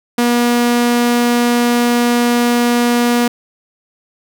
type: tone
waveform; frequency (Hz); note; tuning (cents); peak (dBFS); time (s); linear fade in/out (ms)
sawtooth; 240.1; B3; -49; -7; 0.18-3.28; 5
effects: none